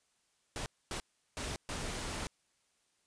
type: noise bursts at uneven times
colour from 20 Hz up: pink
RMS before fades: -39 dBFS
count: 4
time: 0.56-0.66 / 0.91-1 / 1.37-1.56 / 1.69-2.27 s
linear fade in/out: 0 ms
effects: white hiss -75 dBFS RMS until 3.06 s + resampled to 22050 Hz